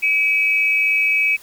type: tone pair together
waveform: sine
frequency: 2301 / 2558 Hz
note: D7 / D#7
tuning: -36 / +47 cents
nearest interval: major second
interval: 183 cents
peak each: -17 dBFS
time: 0.02-1.37 s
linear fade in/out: 20 ms
effects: white hiss -45 dBFS RMS until 1.42 s